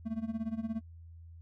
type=tone with tremolo; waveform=triangle; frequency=223.3 Hz; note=A3; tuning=26 cents sharp; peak=-28 dBFS; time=0.05-0.81 s; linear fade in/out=20 ms; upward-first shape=sine; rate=17 Hz; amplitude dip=85%; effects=added 83 Hz sine -48 dBFS peak until 1.41 s